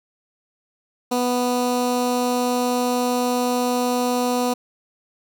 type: tone with notch filter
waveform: 15% pulse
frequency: 246.9 Hz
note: B3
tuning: in tune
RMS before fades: -21 dBFS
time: 1.11-4.54 s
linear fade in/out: 10 ms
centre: 2100 Hz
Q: 1.4
effects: none